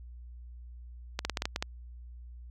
clicks, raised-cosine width 0.2 ms, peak -13 dBFS, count 8, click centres 1.191 / 1.25 / 1.297 / 1.372 / 1.421 / 1.455 / 1.561 / 1.625 s, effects added 60 Hz sine -44 dBFS peak until 2.5 s

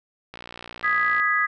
click train, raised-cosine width 0.3 ms, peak -21 dBFS, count 52, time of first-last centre 0.34-1.199 s, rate 59.4 Hz
sine chord, G# minor, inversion second, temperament equal, 1244.5 / 1661.2 / 1975.5 Hz, D#6 / G#6 / B6, 0 / 0 / 0 cents, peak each -23 dBFS, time 0.83-1.47 s, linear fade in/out 20 ms
effects none

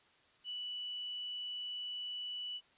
sine tone, 2960 Hz, F#7, in tune, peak -39 dBFS, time 0.44-2.61 s, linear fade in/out 50 ms, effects white hiss -67 dBFS RMS until 2.77 s + resampled to 8000 Hz

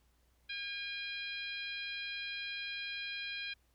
harmonic tone with a mistuned harmonic, 809 Hz, G#5, 46 cents flat, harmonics 2 / 3 / 4 / 5 / 6, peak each -45 / -42 / -45 / -46 / -56 dBFS, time 0.49-3.54 s, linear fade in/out 10 ms, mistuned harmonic 6, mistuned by +37 cents, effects added 60 Hz sine -70 dBFS peak until 3.74 s + pink hiss -75 dBFS RMS until 3.74 s

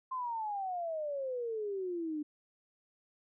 sine exponential sweep, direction down, 1055 to 293.7 Hz, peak -34 dBFS, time 0.11-2.23 s, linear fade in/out 10 ms, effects none

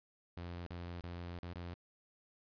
sawtooth tone with dropouts, 87 Hz, F2, 6 cents flat, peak -39 dBFS, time 0.37-1.74 s, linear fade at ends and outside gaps 0 ms, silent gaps 0.664-0.706 / 1.008-1.038 / 1.388-1.431 / 1.534-1.557 s, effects resampled to 11025 Hz + 13-bit

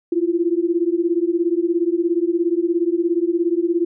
sine beating tone pair, 333.8 / 350.8 Hz, E4 / F4, +22 / +8 cents, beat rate 17 Hz, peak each -19 dBFS, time 0.12-3.85 s, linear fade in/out 5 ms, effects none

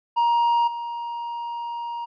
triangle tone with level steps, 942 Hz, A#5, 18 cents sharp, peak -15 / -26 dBFS, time 0.16-2.06 s, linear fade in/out 20 ms, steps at 0.67 s, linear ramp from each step 10 ms, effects resampled to 11025 Hz

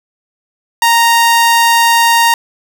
sawtooth tone, 930 Hz, A#5, 4 cents flat, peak -3 dBFS, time 0.82-2.34 s, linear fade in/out 2 ms, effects none

